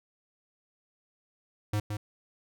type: tone with echo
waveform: square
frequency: 104.8 Hz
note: G#2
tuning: 16 cents sharp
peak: -27 dBFS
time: 1.73-1.8 s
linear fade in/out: 5 ms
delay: 170 ms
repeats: 1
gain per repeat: -5 dB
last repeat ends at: 1.97 s
effects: none